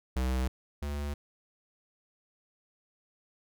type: tone pair in turn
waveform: square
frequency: 64 / 72.4 Hz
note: C2 / D2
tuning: -38 / -24 cents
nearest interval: major second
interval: 214 cents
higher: second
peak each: -28 / -33 dBFS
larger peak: first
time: 0.16-0.48 / 0.82-1.14 s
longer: neither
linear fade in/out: 5 ms
effects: none